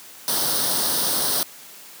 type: noise with comb filter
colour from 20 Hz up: white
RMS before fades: -22 dBFS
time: 0.28-1.43 s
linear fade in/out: 0 ms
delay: 0.21 ms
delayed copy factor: +0.75
effects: white hiss -43 dBFS RMS until 2 s + high-pass 150 Hz 12 dB/octave